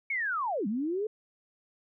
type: linear two-way sweep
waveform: sine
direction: down then up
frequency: 2248 to 191.7 to 442.2 Hz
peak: -28 dBFS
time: 0.1-1.07 s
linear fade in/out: 5 ms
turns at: 0.67 s
effects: none